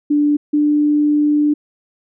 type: tone pair in turn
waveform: sine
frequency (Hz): 293.7 / 296.4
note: D4 / D4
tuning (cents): 0 / +16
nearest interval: unison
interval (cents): 16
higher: second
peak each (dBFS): -11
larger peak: neither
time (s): 0.1-0.37 / 0.53-1.54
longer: second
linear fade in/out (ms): 10
effects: none